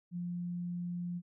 sine tone, 175.4 Hz, F3, 8 cents sharp, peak -35 dBFS, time 0.11-1.22 s, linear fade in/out 50 ms, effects none

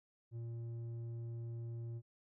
square tone with low-pass filter, 116.54 Hz, A#2, in tune, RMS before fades -44 dBFS, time 0.31-2.02 s, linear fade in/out 50 ms, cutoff 270 Hz, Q 0.82, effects none

